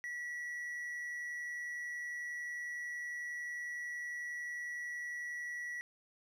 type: tone with amplitude modulation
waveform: triangle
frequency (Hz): 1939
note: B6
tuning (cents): -32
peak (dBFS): -36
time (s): 0.04-5.81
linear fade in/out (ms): 0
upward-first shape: sine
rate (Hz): 151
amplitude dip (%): 30
effects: none